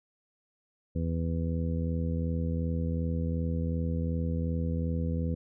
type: harmonic tone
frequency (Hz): 82.7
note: E2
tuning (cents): +6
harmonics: 1 / 2 / 3 / 4 / 5 / 6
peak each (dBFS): -30 / -32 / -36 / -46 / -47 / -40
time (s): 0.95-5.35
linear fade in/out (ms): 10
effects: none